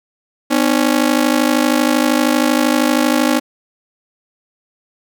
sawtooth ring-modulated tone, 277.2 Hz, C#4, in tune, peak -5 dBFS, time 0.5-3.4 s, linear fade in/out 20 ms, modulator 26.4 Hz, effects none

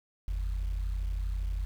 sine tone pair together, 47.5 / 80 Hz, F#1 / D#2, +46 / +49 cents, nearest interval major sixth, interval 903 cents, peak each -28 / -37 dBFS, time 0.28-1.65 s, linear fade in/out 0 ms, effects tanh soft clip ceiling -26 dBFS + 9-bit

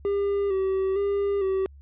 triangle tone with vibrato, 392 Hz, G4, in tune, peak -20 dBFS, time 0.05-1.66 s, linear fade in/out 0 ms, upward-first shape square, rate 1.1 Hz, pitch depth 40 cents each way, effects added 70 Hz sine -45 dBFS peak until 1.81 s + resampled to 8000 Hz

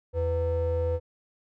triangle ring-modulated tone, 207.7 Hz, G#3, in tune, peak -19 dBFS, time 0.13-1 s, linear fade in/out 50 ms, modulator 291 Hz, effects none

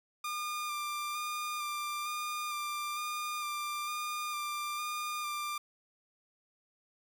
sawtooth tone with vibrato, 1200 Hz, D6, 37 cents sharp, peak -31 dBFS, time 0.24-5.58 s, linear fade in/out 5 ms, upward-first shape square, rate 1.1 Hz, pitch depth 16 cents each way, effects none

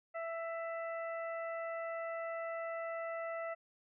harmonic tone, 663 Hz, E5, 10 cents sharp, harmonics 1 / 2 / 3 / 4, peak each -39 / -45 / -47 / -57 dBFS, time 0.14-3.55 s, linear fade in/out 20 ms, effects none

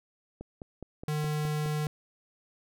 click train, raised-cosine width 2 ms, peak -27 dBFS, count 8, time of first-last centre 0.41-1.868 s, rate 4.8 Hz
square tone, 151.3 Hz, D#3, 48 cents flat, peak -29 dBFS, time 1.08-1.87 s, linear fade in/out 2 ms
effects none

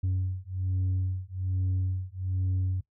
sine beating tone pair, 92.5 / 93.7 Hz, F#2 / F#2, 0 / +22 cents, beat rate 1.2 Hz, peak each -28 dBFS, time 0.03-2.81 s, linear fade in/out 10 ms, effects noise-tail reverb RT60 0.1 s tail -18 dB re dry + tanh soft clip ceiling -23 dBFS

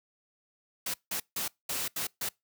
white noise bursts at uneven times, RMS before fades -33 dBFS, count 6, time 0.86-0.94 / 1.11-1.2 / 1.36-1.48 / 1.69-1.88 / 1.96-2.07 / 2.21-2.29 s, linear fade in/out 5 ms, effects noise-tail reverb RT60 0.2 s tail -25 dB re dry + high-pass 80 Hz 12 dB/octave

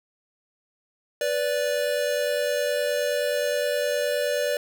square tone pair together, 493.9 / 583.5 Hz, B4 / D5, 0 / -11 cents, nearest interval minor third, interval 289 cents, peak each -28 / -25 dBFS, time 1.21-4.57 s, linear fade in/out 2 ms, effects none

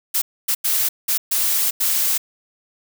blue noise bursts at uneven times, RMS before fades -19 dBFS, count 6, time 0.14-0.22 / 0.48-0.55 / 0.64-0.89 / 1.08-1.18 / 1.31-1.71 / 1.8-2.18 s, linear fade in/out 10 ms, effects none

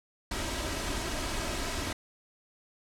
pink noise with comb filter, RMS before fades -33 dBFS, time 0.31-1.93 s, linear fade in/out 5 ms, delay 3.1 ms, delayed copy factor +0.5, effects low-pass 9000 Hz 12 dB/octave

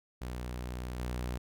sawtooth tone with level steps, 61.5 Hz, B1, 7 cents flat, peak -33 / -30 dBFS, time 0.21-1.38 s, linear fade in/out 10 ms, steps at 0.99 s, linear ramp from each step 5 ms, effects none

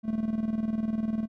triangle tone with tremolo, 220 Hz, A3, in tune, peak -22 dBFS, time 0.03-1.28 s, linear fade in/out 50 ms, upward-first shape square, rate 20 Hz, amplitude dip 65%, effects none

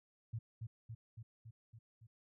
sine tone with echo, 113.3 Hz, A#2, 49 cents flat, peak -38 dBFS, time 0.33-0.39 s, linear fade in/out 10 ms, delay 280 ms, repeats 6, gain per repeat -3 dB, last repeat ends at 2.07 s, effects none

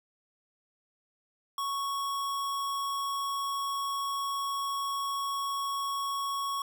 square tone, 1108.7 Hz, C#6, in tune, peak -31 dBFS, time 1.58-6.62 s, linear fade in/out 2 ms, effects none

